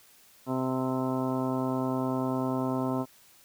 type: harmonic tone with a mistuned harmonic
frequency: 130 Hz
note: C3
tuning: 11 cents flat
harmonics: 1 / 2 / 3 / 4 / 5 / 6 / 7 / 8 / 10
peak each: -35 / -29 / -36 / -39 / -36 / -43 / -39 / -39 / -43 dBFS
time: 0.46-3.06 s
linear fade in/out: 50 ms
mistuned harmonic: 10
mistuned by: +16 cents
effects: white hiss -58 dBFS RMS until 3.44 s